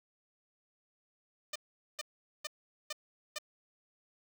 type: tone bursts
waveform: 5% pulse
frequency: 603 Hz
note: D5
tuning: 46 cents sharp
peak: -25 dBFS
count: 5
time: 1.53-3.385 s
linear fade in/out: 5 ms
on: 27 ms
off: 430 ms
effects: none